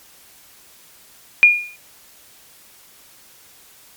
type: tone with exponential decay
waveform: sine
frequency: 2428 Hz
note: D#7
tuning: 43 cents flat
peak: -3 dBFS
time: 1.43-1.76 s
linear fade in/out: 0 ms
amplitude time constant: 71 ms
effects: white hiss -48 dBFS RMS until 3.96 s + MP3 96 kbps